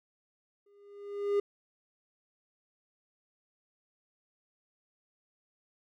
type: tone with exponential growth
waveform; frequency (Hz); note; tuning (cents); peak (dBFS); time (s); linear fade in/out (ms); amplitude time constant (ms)
triangle; 405.7; G#4; -41; -21; 0.66-1.4; 5; 160
effects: none